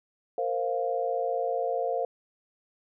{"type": "chord", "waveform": "sine", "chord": "Bb suspended second", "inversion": "none", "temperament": "equal with one note detuned", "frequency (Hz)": [463.2, 523.3, 698.5], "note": ["Bb4", "C5", "F5"], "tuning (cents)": [-11, 0, 0], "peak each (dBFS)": [-31, -30, -30], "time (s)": [0.38, 2.05], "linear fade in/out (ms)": 2, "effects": []}